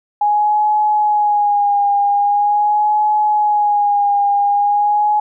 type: tone with vibrato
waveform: sine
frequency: 828 Hz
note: G#5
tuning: 5 cents flat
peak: -11 dBFS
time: 0.21-5.2 s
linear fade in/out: 5 ms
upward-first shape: sine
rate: 0.43 Hz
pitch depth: 38 cents each way
effects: none